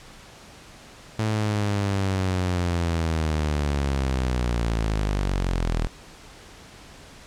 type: linear sweep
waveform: sawtooth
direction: down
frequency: 110 to 38.89 Hz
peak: -18 dBFS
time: 1.19-5.87 s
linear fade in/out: 0 ms
effects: pink hiss -46 dBFS RMS until 7.26 s + low-pass 8000 Hz 12 dB/octave